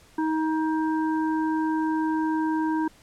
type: harmonic tone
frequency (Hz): 315.5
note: D#4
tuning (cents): +24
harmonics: 1 / 3 / 5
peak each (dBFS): -23 / -29 / -37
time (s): 0.18-2.88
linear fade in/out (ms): 5
effects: pink hiss -55 dBFS RMS until 3.02 s + low-pass 11000 Hz 12 dB/octave